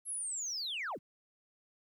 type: linear sweep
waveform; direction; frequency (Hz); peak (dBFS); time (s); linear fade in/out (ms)
sine; down; 11240 to 59.5; -34; 0.05-0.99; 50
effects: tanh soft clip ceiling -33 dBFS + 12-bit